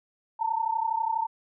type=tone pair together; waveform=sine; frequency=887.8 / 920 Hz; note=A5 / A#5; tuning=+15 / -23 cents; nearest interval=minor second; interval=62 cents; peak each=-27 / -28 dBFS; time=0.39-1.27 s; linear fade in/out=20 ms; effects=none